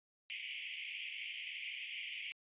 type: band-pass noise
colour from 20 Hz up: pink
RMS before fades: -45 dBFS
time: 0.3-2.32 s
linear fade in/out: 0 ms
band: 2100 to 3200 Hz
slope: 96 dB/octave
effects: resampled to 8000 Hz